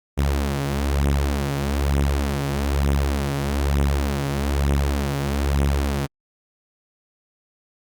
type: beating tone pair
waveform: sawtooth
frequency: 69.3 / 70.4 Hz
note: C#2 / C#2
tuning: 0 / +27 cents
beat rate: 1.1 Hz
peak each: -20 / -17 dBFS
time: 0.17-6.07 s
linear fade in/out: 20 ms
effects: Opus 48 kbps